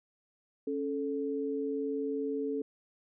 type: tone pair together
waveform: sine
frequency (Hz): 276.2 / 437.2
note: C#4 / A4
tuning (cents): -6 / -11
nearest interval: minor sixth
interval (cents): 795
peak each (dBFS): -34 / -33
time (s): 0.67-2.62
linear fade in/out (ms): 5
effects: none